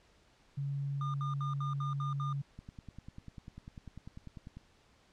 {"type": "tone", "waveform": "sine", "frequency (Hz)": 140, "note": "C#3", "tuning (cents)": 18, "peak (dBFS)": -33, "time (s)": [0.57, 2.42], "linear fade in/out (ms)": 10}
{"type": "tone bursts", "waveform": "triangle", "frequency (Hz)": 1212, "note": "D#6", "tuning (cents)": -46, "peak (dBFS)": -36, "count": 7, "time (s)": [1.01, 2.328], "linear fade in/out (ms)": 2, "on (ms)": 130, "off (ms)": 68}
{"type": "click train", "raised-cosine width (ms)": 5, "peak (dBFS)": -34, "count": 21, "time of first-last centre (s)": [2.59, 4.57], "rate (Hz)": 10.1}
{"effects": ["pink hiss -66 dBFS RMS until 5.12 s", "low-pass 6000 Hz 12 dB/octave"]}